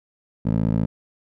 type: tone with band-pass filter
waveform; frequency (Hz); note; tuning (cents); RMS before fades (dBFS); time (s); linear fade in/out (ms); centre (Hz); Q
15% pulse; 55; A1; 0; -21; 0.45-0.86; 10; 210; 1.1
effects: none